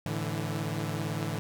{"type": "chord", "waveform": "sawtooth", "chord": "A suspended fourth", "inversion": "none", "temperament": "equal with one note detuned", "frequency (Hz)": [108.3, 146.83, 164.81], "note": ["A2", "D3", "E3"], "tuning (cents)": [-27, 0, 0], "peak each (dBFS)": -31, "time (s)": [0.06, 1.39], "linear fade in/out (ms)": 0, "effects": []}